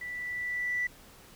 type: tone with level ramp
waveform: sine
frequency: 1969 Hz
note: B6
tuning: 6 cents flat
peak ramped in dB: -36 to -26 dBFS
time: 0.01-0.87 s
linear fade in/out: 5 ms
effects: tanh soft clip ceiling -22 dBFS + pink hiss -54 dBFS RMS until 1.35 s